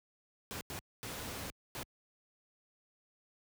pink noise bursts at uneven times, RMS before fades -42 dBFS, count 4, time 0.51-0.61 / 0.7-0.79 / 1.03-1.5 / 1.75-1.83 s, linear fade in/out 0 ms, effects high-pass 60 Hz 12 dB/octave

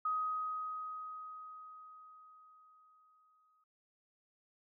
sine tone with exponential decay, 1257 Hz, D#6, 17 cents sharp, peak -31 dBFS, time 0.05-3.64 s, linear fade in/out 5 ms, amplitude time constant 780 ms, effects none

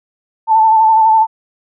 sine tone with vibrato, 883 Hz, A5, 6 cents sharp, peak -6 dBFS, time 0.47-1.27 s, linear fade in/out 50 ms, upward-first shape sine, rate 12 Hz, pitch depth 33 cents each way, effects none

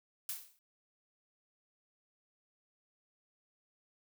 blue noise with exponential decay, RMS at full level -36 dBFS, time 0.29-0.59 s, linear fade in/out 1 ms, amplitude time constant 64 ms, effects none

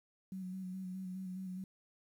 sine tone with vibrato, 186.4 Hz, F#3, 13 cents sharp, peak -40 dBFS, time 0.32-1.64 s, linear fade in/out 2 ms, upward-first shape square, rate 4.8 Hz, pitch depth 26 cents each way, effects 11-bit

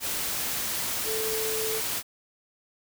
sine tone in noise, 440 Hz, A4, in tune, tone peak -30 dBFS, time 1.04-1.82 s, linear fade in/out 50 ms, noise white, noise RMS -30 dBFS, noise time 0-2.03 s, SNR -3 dB, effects none

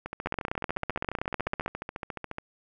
two click trains, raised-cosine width 0.5 ms, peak -13 / -19 dBFS, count 23 / 34, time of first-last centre 0.26-1.661 / 0.06-2.384 s, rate 15.7 / 14.2 Hz, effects none

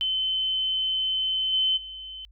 sine tone with level steps, 3061 Hz, G7, 42 cents flat, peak -23 / -20 / -36 dBFS, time 0.01-2.25 s, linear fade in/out 0 ms, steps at 1.52 / 1.76 s, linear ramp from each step 20 ms, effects added 50 Hz sine -51 dBFS peak until 2.31 s

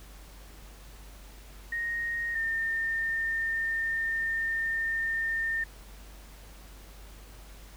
sine tone pair in turn, 1864.7 / 1813.7 Hz, A#6 / A#6, 0 / -48 cents, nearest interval unison, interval 48 cents, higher first, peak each -29 / -27 dBFS, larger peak second, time 1.72-2.35 / 2.35-5.64 s, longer second, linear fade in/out 5 ms, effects added 49 Hz sine -47 dBFS peak until 7.76 s + pink hiss -53 dBFS RMS until 7.76 s

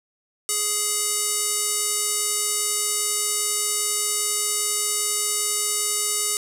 square tone with band-pass filter, 417.5 Hz, G#4, 9 cents sharp, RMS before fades -24 dBFS, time 0.49-6.37 s, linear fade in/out 0 ms, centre 8700 Hz, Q 2.4, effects none

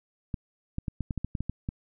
clicks, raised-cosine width 5 ms, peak -18 dBFS, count 11, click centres 0.342 / 0.784 / 0.882 / 1.007 / 1.108 / 1.177 / 1.246 / 1.352 / 1.406 / 1.496 / 1.689 s, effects none

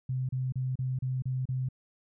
sine tone bursts, 129.2 Hz, C3, 21 cents flat, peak -28 dBFS, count 7, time 0.09-1.688 s, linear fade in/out 5 ms, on 200 ms, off 33 ms, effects none

